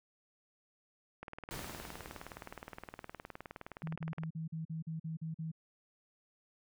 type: click train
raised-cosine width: 0.5 ms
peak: -29 dBFS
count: 59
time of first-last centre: 1.23-4.235 s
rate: 19.3 Hz
type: noise with exponential decay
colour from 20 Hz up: pink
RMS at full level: -43 dBFS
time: 1.51-3.91 s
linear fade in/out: 0 ms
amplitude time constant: 520 ms
type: tone bursts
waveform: sine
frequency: 160.8 Hz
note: E3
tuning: 43 cents flat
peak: -37 dBFS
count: 10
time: 3.83-5.517 s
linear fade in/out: 10 ms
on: 130 ms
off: 43 ms
effects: none